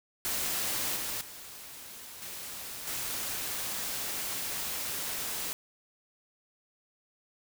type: noise with level steps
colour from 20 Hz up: white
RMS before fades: -32 / -35 / -46 / -41 / -35 dBFS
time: 0.25-5.53 s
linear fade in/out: 0 ms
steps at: 0.96 / 1.21 / 2.22 / 2.87 s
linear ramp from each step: 2 ms
effects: none